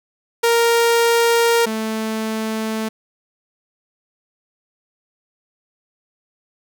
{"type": "tone pair in turn", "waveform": "sawtooth", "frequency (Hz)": [466.2, 220], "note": ["A#4", "A3"], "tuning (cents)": [0, 0], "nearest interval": "octave + minor second", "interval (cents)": 1300, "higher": "first", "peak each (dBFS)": [-9, -17], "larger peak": "first", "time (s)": [[0.43, 1.66], [1.66, 2.89]], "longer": "neither", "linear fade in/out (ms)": 10, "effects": []}